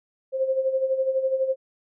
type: tone with tremolo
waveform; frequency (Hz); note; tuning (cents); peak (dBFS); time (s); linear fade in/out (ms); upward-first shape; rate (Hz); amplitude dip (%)
sine; 528; C5; +16; -18; 0.32-1.56; 50; sine; 12; 65
effects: none